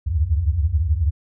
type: tone cluster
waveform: sine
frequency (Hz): 69.8 / 76.8 / 88.4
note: C#2 / D#2 / F2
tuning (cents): +13 / -22 / +22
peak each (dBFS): -21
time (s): 0.06-1.11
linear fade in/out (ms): 20
effects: none